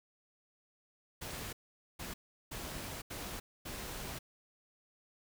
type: noise bursts at uneven times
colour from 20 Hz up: pink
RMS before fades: -43 dBFS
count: 5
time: 1.21-1.53 / 1.99-2.14 / 2.51-3.02 / 3.1-3.4 / 3.65-4.19 s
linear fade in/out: 10 ms
effects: none